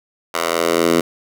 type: tone with high-pass filter sweep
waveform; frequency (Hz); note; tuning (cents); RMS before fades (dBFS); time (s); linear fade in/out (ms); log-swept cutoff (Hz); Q
10% pulse; 84; E2; +33; -17; 0.34-1.01; 5; 830 to 270; 1.3
effects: none